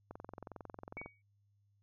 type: click train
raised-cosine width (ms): 1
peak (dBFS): -32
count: 22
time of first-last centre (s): 0.11-1.06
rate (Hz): 22.1
type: tone with exponential decay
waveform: sine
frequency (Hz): 2251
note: C#7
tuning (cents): +26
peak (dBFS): -40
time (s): 0.97-1.22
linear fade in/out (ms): 5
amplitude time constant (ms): 53
effects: added 101 Hz sine -70 dBFS peak until 1.82 s